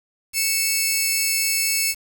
10% pulse tone pair together, 2204 / 2633 Hz, C#7 / E7, -11 / -3 cents, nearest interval minor third, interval 308 cents, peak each -13 dBFS, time 0.33-1.95 s, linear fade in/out 50 ms, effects 7-bit

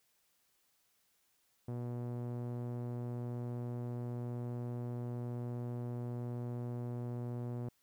sawtooth tone with low-pass filter, 121 Hz, B2, 35 cents flat, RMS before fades -40 dBFS, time 1.68-7.69 s, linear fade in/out 5 ms, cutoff 650 Hz, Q 0.66, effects white hiss -75 dBFS RMS until 7.82 s

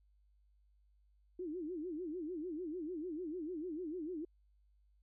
sine tone with vibrato, 333.1 Hz, E4, 18 cents sharp, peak -39 dBFS, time 1.39-4.25 s, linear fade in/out 5 ms, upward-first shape sine, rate 6.7 Hz, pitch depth 200 cents each way, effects added 50 Hz sine -67 dBFS peak until 5.02 s

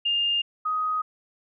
sine tone pair in turn, 2814 / 1253.5 Hz, F7 / D#6, +12 / +12 cents, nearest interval octave + major second, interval 1400 cents, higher first, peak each -21 / -23 dBFS, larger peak first, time 0.05-0.42 / 0.65-1.02 s, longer neither, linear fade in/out 10 ms, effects none

